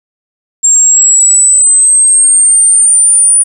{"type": "exponential sweep", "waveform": "sine", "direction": "up", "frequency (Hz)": [7410, 9490], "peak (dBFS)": -3, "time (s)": [0.63, 3.44], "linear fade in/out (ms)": 20, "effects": ["7-bit"]}